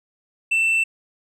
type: tone with tanh clipping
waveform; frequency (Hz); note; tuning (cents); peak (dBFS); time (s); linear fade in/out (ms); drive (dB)
sine; 2672; E7; +23; -17; 0.51-0.84; 10; 3
effects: none